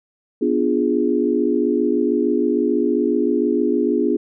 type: chord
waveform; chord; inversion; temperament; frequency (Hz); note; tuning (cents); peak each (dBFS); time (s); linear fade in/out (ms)
sine; B diminished seventh; none; equal; 246.9 / 293.7 / 349.2 / 415.3; B3 / D4 / F4 / Ab4; 0 / 0 / 0 / 0; -21; 0.41-4.17; 10
effects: none